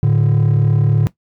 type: tone pair together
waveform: triangle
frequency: 110.46 / 146.83 Hz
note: A2 / D3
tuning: +7 / 0 cents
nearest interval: perfect fourth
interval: 493 cents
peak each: -10 dBFS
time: 0.03-1.07 s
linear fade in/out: 0 ms
effects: noise-tail reverb RT60 0.1 s tail -17 dB re dry + tanh soft clip ceiling -6 dBFS

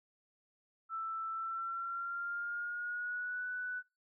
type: tone with pitch glide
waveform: sine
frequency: 1326 to 1488.4 Hz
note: E6 to F#6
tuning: +10 to +10 cents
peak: -36 dBFS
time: 0.89-3.83 s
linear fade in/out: 50 ms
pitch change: +200 cents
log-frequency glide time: 1.31-3.47 s
effects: noise-tail reverb RT60 0.3 s tail -25 dB re dry

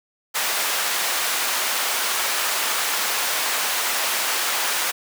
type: high-pass noise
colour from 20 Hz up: pink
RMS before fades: -23 dBFS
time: 0.34-4.92 s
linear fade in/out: 20 ms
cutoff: 880 Hz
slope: 12 dB/octave
effects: none

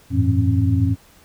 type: tone cluster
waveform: sine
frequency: 90.1 / 100.8 / 110.6 / 166.3 / 270.6 Hz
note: F#2 / G2 / A2 / E3 / C#4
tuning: -45 / +49 / +9 / +16 / -42 cents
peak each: -19 / -22 / -19 / -28 / -21 dBFS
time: 0.1-0.96 s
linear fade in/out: 50 ms
effects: pink hiss -51 dBFS RMS until 1.24 s

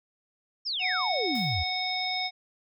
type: exponential sweep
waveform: sine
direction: down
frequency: 5588 to 71 Hz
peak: -28 dBFS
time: 0.65-1.64 s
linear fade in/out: 20 ms
type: harmonic tone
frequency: 739 Hz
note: F#5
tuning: 2 cents flat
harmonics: 1 / 3 / 5 / 7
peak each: -33 / -33 / -33 / -33 dBFS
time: 0.79-2.31 s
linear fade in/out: 50 ms
type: noise with exponential decay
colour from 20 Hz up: white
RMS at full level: -44 dBFS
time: 1.35-1.71 s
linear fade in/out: 1 ms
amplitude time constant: 78 ms
effects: none

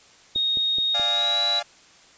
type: tone with pitch glide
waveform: sine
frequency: 3729 to 3921 Hz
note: A#7 to B7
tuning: 0 to -13 cents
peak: -20 dBFS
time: 0.35-1.6 s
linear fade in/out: 10 ms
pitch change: +87 cents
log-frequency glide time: 1.05-1.41 s
type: click train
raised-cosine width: 2 ms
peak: -25 dBFS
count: 4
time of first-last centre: 0.36-0.997 s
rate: 4.71 Hz
type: chord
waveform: sawtooth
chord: D diminished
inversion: none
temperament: equal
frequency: 587.3 / 698.5 / 830.6 Hz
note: D5 / F5 / Ab5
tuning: 0 / 0 / 0 cents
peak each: -30 / -27 / -30 dBFS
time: 0.94-1.63 s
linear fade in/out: 10 ms
effects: white hiss -52 dBFS RMS until 2.17 s + resampled to 16000 Hz

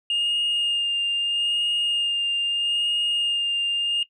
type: tone with vibrato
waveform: sine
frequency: 2826 Hz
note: F7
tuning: 20 cents sharp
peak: -19 dBFS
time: 0.1-4.03 s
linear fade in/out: 2 ms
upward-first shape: sine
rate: 0.78 Hz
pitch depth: 15 cents each way
effects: noise-tail reverb RT60 0.1 s tail -17 dB re dry + tanh soft clip ceiling -18 dBFS

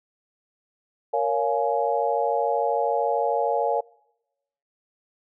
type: chord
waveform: sine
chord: Bb minor seventh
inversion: none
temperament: just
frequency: 466.2 / 559.4 / 699.2 / 839.1 Hz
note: Bb4 / Db5 / F5 / Ab5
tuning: 0 / +16 / +2 / +18 cents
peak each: -26 dBFS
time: 1.13-3.81 s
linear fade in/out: 10 ms
effects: noise-tail reverb RT60 0.9 s tail -25 dB re dry

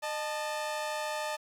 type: tone pair together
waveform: sawtooth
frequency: 610 / 878.5 Hz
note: D#5 / A5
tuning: -34 / -3 cents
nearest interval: tritone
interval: 631 cents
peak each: -31 / -32 dBFS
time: 0.02-1.37 s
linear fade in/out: 20 ms
effects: low-pass 11000 Hz 12 dB/octave + 10-bit

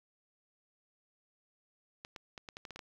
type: clicks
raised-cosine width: 0.2 ms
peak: -27 dBFS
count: 9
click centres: 2.049 / 2.162 / 2.378 / 2.488 / 2.569 / 2.652 / 2.707 / 2.76 / 2.792 s
effects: low-pass 6000 Hz 12 dB/octave + 9-bit

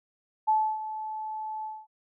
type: tone with ADSR envelope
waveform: sine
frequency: 867 Hz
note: A5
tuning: 26 cents flat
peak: -19 dBFS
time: 0.47-1.87 s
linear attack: 20 ms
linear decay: 290 ms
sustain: -13 dB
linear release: 230 ms
effects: none

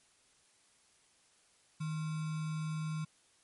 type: tone with sample-and-hold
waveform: sine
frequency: 156.9 Hz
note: D#3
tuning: 15 cents sharp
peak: -34 dBFS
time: 1.8-3.05 s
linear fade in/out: 10 ms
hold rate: 1225 Hz
effects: white hiss -68 dBFS RMS until 3.43 s + MP3 48 kbps

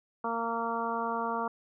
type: harmonic tone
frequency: 230.5 Hz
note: A#3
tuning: 19 cents flat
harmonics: 1 / 2 / 3 / 4 / 5 / 6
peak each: -38 / -37 / -37 / -34 / -35 / -40 dBFS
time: 0.24-1.48 s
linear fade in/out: 5 ms
effects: none

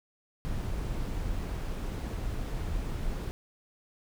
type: noise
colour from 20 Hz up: brown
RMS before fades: -33 dBFS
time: 0.45-3.31 s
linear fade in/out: 0 ms
effects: none

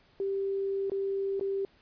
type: tone with dropouts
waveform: sine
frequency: 392 Hz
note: G4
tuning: in tune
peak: -28 dBFS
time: 0.2-1.65 s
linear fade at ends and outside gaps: 1 ms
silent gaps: 0.898-0.918 / 1.396-1.41 s
effects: pink hiss -63 dBFS RMS until 1.81 s + resampled to 11025 Hz

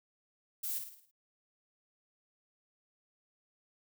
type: noise with echo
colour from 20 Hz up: violet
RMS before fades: -37 dBFS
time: 0.63-0.79 s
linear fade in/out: 10 ms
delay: 54 ms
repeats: 6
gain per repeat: -6 dB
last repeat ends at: 1.114 s
effects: none

